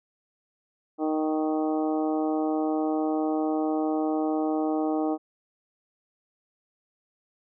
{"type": "harmonic tone with a mistuned harmonic", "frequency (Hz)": 155.5, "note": "D#3", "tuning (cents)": -1, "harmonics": [2, 3, 4, 5, 6, 7, 8], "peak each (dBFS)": [-25, -32, -33, -32, -45, -42, -44], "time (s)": [0.98, 5.18], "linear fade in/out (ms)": 50, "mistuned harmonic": 7, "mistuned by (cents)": 22, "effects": []}